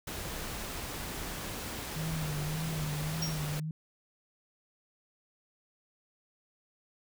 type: noise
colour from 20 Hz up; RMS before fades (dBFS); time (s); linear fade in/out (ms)
pink; -39; 0.07-3.6; 5
type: tone with vibrato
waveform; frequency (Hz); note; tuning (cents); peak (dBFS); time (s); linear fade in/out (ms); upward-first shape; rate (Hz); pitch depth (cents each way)
sine; 154.7; D#3; -10; -33; 1.96-3.71; 2; sine; 1.8; 67
type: tone with exponential decay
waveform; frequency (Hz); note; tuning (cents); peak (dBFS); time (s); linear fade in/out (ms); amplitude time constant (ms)
square; 5588; F8; 0; -30; 3.22-3.45; 5; 48
effects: none